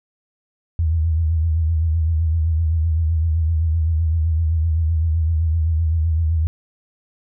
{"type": "tone with vibrato", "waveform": "sine", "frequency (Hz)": 80.7, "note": "E2", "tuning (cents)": -36, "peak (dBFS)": -15, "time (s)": [0.79, 6.47], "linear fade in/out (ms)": 0, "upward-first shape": "triangle", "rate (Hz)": 7.8, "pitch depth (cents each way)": 88, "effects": []}